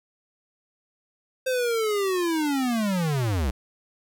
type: linear sweep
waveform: square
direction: down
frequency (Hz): 523.3 to 58.27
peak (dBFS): -23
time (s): 1.46-3.51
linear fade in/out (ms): 10
effects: none